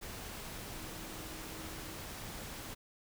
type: tone in noise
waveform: sine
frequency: 317.2 Hz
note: D#4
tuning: 33 cents sharp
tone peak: -53 dBFS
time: 0.72-1.96 s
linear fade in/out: 20 ms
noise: pink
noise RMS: -45 dBFS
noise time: 0.01-2.75 s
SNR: -11 dB
effects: none